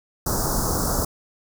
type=band-stop noise; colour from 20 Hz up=pink; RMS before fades=-23 dBFS; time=0.26-1.05 s; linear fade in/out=5 ms; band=1400 to 4900 Hz; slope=48 dB/octave; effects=none